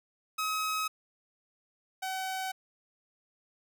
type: tone pair in turn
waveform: sawtooth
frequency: 1274 / 757.5 Hz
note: D#6 / F#5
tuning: +41 / +40 cents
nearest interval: major sixth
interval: 901 cents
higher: first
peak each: -26 / -29 dBFS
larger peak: first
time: 0.38-0.88 / 2.02-2.52 s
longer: neither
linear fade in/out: 10 ms
effects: none